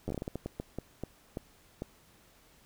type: slowing click train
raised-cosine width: 2 ms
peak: -22 dBFS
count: 15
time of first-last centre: 0.08-1.821 s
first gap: 10 ms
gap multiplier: 1.34
effects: pink hiss -62 dBFS RMS until 2.65 s